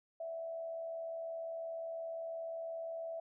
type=tone with frequency modulation; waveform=sine; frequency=659.3 Hz; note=E5; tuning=in tune; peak=-39 dBFS; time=0.2-3.2 s; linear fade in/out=5 ms; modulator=77.1 Hz; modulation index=0.27; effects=none